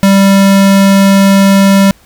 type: tone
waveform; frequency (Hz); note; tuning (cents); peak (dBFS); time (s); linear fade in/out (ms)
square; 196; G3; 0; -4; 0.03-1.91; 0
effects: pink hiss -45 dBFS RMS until 2.05 s